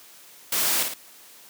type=noise with echo; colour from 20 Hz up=white; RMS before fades=-24 dBFS; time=0.52-0.83 s; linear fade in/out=5 ms; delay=55 ms; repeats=2; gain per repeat=-5 dB; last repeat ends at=0.94 s; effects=white hiss -49 dBFS RMS until 1.49 s + high-pass 200 Hz 12 dB/octave